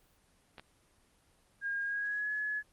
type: clicks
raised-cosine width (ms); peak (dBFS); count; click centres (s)
0.3; -31; 2; 0.582 / 0.596
type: tone with pitch glide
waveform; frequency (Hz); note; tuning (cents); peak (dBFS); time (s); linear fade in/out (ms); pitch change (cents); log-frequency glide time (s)
sine; 1620 to 1699.6; G#6 to G#6; -43 to +40; -32; 1.61-2.63; 50; +83; 1.83-2.31
effects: pink hiss -68 dBFS RMS until 2.72 s + Opus 24 kbps